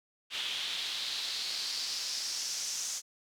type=noise with band-pass filter sweep; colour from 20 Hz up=pink; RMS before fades=-36 dBFS; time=0.3-3.02 s; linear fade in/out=50 ms; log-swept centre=3200 to 6400 Hz; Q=3.5; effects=none